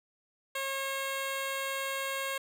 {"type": "tone", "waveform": "10% pulse", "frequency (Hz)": 542, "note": "C#5", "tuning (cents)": -39, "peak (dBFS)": -24, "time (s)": [0.55, 2.38], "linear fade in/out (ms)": 5, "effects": []}